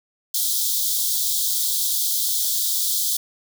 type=high-pass noise; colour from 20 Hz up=white; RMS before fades=-22 dBFS; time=0.34-3.17 s; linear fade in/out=5 ms; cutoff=3300 Hz; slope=96 dB/octave; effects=none